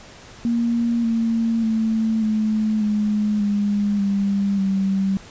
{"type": "tone with pitch steps", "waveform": "sine", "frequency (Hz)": [234.4, 228.1, 222, 216.1, 210.3, 204.6, 199.17, 193.83], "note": ["A#3", "A#3", "A3", "A3", "G#3", "G#3", "G3", "G3"], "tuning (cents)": [10, -37, 16, -31, 22, -26, 28, -19], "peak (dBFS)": -17, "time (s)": [0.45, 5.17], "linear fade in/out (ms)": 0, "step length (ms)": 590, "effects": ["pink hiss -43 dBFS RMS until 5.3 s", "resampled to 16000 Hz"]}